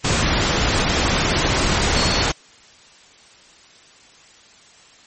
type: tone in noise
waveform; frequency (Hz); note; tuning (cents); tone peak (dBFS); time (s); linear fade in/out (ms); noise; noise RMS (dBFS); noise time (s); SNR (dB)
sine; 4368; C#8; -26; -23; 1.96-2.23; 10; pink; -18; 0.04-2.32; -8
effects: white hiss -48 dBFS RMS until 5.06 s + MP3 32 kbps